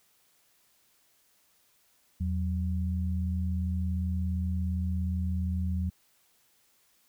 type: tone pair together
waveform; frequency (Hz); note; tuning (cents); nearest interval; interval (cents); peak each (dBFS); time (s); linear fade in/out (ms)
sine; 82.27 / 185; E2 / F#3; -3 / 0; octave + major second; 1403; -28 / -33; 2.2-5.9; 10
effects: white hiss -67 dBFS RMS until 7.08 s